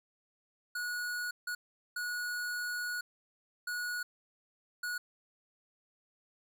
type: tone bursts at uneven times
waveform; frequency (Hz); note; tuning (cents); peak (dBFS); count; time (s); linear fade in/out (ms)
square; 1458; F#6; -26; -35; 5; 0.75-1.31 / 1.47-1.55 / 1.96-3.01 / 3.67-4.03 / 4.83-4.98; 5
effects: none